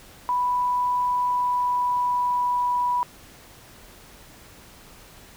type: tone with pitch glide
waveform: sine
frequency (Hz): 987.8 to 981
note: B5 to B5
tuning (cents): 0 to -12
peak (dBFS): -20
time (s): 0.29-3.03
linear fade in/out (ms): 0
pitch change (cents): -12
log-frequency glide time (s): 1.16-2.84
effects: pink hiss -48 dBFS RMS until 5.36 s